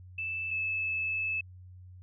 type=tone pair in turn; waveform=sine; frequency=2637 / 2610 Hz; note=E7 / E7; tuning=0 / -18 cents; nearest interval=unison; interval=18 cents; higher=first; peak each=-32 / -29 dBFS; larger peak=second; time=0.18-0.51 / 0.51-1.41 s; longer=second; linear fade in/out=5 ms; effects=added 91 Hz sine -47 dBFS peak until 2.02 s

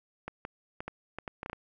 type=clicks; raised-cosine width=0.5 ms; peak=-22 dBFS; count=10; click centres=0.28 / 0.451 / 0.805 / 0.88 / 1.186 / 1.278 / 1.431 / 1.461 / 1.498 / 1.531 s; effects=none

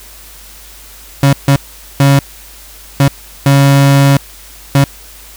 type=tone bursts at uneven times; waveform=35% pulse; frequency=139.1 Hz; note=C#3; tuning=6 cents sharp; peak=-3 dBFS; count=6; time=1.23-1.33 / 1.48-1.56 / 2-2.19 / 3-3.08 / 3.46-4.17 / 4.75-4.84 s; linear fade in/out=2 ms; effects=added 50 Hz sine -38 dBFS peak until 5.36 s + white hiss -36 dBFS RMS until 5.36 s

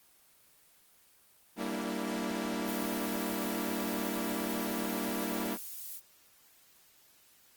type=chord; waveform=sawtooth; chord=E half-diminished seventh; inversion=first; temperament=equal with one note detuned; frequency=196 / 233.1 / 290.1 / 329.6 Hz; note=G3 / Bb3 / D4 / E4; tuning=0 / 0 / -21 / 0 cents; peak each=-35 / -33 / -36 / -35 dBFS; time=1.56-5.58 s; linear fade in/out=50 ms
type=noise; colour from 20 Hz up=violet; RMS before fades=-42 dBFS; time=2.64-6.01 s; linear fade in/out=50 ms
effects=white hiss -63 dBFS RMS until 7.56 s + Opus 24 kbps

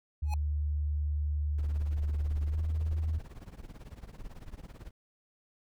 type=tone with pitch glide; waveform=sine; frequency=74.1 to 78.51 Hz; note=D2 to D#2; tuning=+16 to +16 cents; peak=-28 dBFS; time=0.22-3.19 s; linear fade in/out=10 ms; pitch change=+100 cents; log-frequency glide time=2.47-2.58 s
type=tone with exponential growth; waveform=square; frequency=840 Hz; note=G#5; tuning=19 cents sharp; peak=-34 dBFS; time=0.24-0.34 s; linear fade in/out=2 ms; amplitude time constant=20 ms
type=noise with tremolo; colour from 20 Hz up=brown; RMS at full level=-41 dBFS; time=1.58-4.91 s; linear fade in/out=5 ms; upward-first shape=triangle; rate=18 Hz; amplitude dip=95%
effects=none

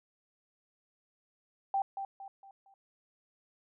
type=tone with echo; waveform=sine; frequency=784 Hz; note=G5; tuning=in tune; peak=-27 dBFS; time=1.74-1.82 s; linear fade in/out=2 ms; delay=230 ms; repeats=4; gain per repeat=-8 dB; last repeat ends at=2.74 s; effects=none

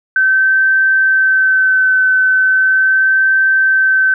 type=tone with vibrato; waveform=sine; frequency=1536 Hz; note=G6; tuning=36 cents flat; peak=-8 dBFS; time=0.16-4.14 s; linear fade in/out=2 ms; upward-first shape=sine; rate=0.38 Hz; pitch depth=17 cents each way; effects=none

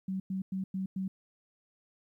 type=tone bursts; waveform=sine; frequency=190 Hz; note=F#3; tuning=46 cents sharp; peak=-31 dBFS; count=5; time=0.08-1.08 s; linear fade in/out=5 ms; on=120 ms; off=100 ms; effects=12-bit

